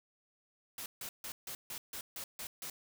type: noise bursts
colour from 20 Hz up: white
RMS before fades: -43 dBFS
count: 9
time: 0.78-2.7 s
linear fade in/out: 2 ms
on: 80 ms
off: 150 ms
effects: none